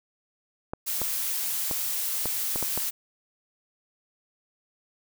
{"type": "clicks", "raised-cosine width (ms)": 1, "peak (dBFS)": -17, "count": 7, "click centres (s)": [0.735, 1.017, 1.712, 2.257, 2.559, 2.627, 2.776]}
{"type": "noise", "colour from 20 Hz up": "blue", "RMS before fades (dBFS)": -29, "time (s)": [0.86, 2.91], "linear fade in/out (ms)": 20}
{"effects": []}